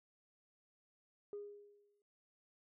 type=tone with exponential decay; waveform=sine; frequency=410 Hz; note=G#4; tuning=22 cents flat; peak=-40 dBFS; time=1.33-2.02 s; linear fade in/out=1 ms; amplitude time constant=150 ms; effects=tanh soft clip ceiling -39 dBFS